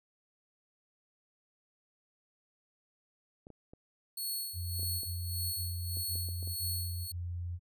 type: clicks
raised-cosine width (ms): 2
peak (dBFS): -37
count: 11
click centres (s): 3.469 / 3.503 / 3.735 / 4.795 / 4.831 / 5.033 / 5.971 / 6.156 / 6.288 / 6.428 / 6.475
type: tone with tremolo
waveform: 10% pulse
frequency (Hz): 4365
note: C#8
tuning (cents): -28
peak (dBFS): -27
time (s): 4.17-7.12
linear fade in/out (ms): 5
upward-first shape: sine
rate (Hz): 1.7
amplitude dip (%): 70
type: tone bursts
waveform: sine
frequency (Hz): 87.31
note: F2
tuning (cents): 0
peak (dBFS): -35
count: 6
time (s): 4.53-7.595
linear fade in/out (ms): 50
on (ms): 490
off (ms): 25
effects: none